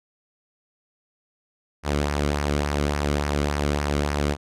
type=tone with flanger; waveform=sawtooth; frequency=72.8 Hz; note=D2; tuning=15 cents flat; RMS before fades=-24 dBFS; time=1.83-4.37 s; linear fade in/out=50 ms; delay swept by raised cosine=0.26 to 1.18 ms; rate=3.5 Hz; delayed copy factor=-0.5; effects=low-pass 9000 Hz 12 dB/octave